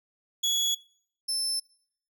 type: tone pair in turn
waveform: 30% pulse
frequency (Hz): 3370 / 5286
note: G#7 / E8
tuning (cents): +25 / +4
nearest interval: minor sixth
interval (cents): 779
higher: second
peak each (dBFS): -21 / -23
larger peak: first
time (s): 0.43-0.75 / 1.28-1.6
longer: neither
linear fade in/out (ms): 10
effects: noise-tail reverb RT60 0.6 s tail -24 dB re dry

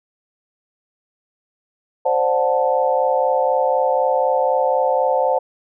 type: chord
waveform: sine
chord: D dominant seventh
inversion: third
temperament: equal with one note detuned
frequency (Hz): 523.3 / 587.3 / 729.4 / 880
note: C5 / D5 / F#5 / A5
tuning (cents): 0 / 0 / -25 / 0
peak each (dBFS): -18 / -22 / -21 / -21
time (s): 2.05-5.39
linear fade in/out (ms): 10
effects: none

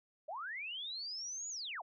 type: linear two-way sweep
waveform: sine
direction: up then down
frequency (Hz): 563 to 6940 to 563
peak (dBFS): -40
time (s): 0.28-1.82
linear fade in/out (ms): 10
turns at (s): 1.49
effects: none

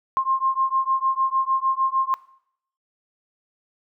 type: beating tone pair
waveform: sine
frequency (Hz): 1059 / 1065.6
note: C6 / C6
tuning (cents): +21 / +31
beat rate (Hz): 6.6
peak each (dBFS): -22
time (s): 0.17-2.14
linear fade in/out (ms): 0
effects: noise-tail reverb RT60 0.7 s tail -21 dB re dry

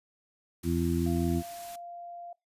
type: harmonic tone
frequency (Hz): 84.8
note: E2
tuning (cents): +50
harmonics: 1 / 2 / 3 / 4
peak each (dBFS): -31 / -31 / -31 / -31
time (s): 0.63-1.43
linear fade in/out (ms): 50
type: band-stop noise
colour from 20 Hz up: white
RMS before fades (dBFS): -47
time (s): 0.63-1.76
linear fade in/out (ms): 5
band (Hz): 400 to 650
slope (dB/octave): 96
type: tone with pitch glide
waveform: sine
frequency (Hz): 690 to 694.8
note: F5 to F5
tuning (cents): -21 to -9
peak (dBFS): -40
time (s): 1.06-2.33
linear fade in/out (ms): 5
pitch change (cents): +12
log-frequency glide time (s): 1.37-1.77
effects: noise-tail reverb RT60 0.2 s tail -23 dB re dry + resampled to 32000 Hz

